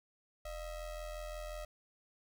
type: ring-modulated tone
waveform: square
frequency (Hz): 324.8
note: E4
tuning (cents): -26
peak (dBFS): -39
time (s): 0.45-1.65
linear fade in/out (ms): 5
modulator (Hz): 282
effects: none